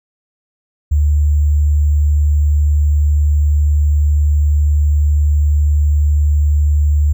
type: tone with sample-and-hold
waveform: sine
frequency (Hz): 74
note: D2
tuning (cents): +14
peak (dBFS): -9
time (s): 0.91-7.13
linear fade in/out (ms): 10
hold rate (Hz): 7350
effects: none